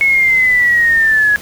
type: linear sweep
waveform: sine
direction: down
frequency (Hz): 2197 to 1670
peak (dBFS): -8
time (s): 0.01-1.36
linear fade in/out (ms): 0
effects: pink hiss -33 dBFS RMS until 1.41 s